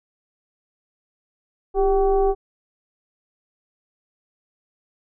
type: tone with frequency modulation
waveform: sine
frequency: 395 Hz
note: G4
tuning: 13 cents sharp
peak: -15 dBFS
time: 1.74-2.35 s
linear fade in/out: 50 ms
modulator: 372 Hz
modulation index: 0.88
effects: none